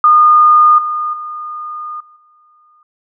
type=tone with level steps; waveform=sine; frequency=1221 Hz; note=D#6; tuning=33 cents flat; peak=-4 / -15 / -22 / -41 / -47 dBFS; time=0.04-2.83 s; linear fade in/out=2 ms; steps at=0.78 / 1.13 / 2 / 2.16 s; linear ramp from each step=5 ms; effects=none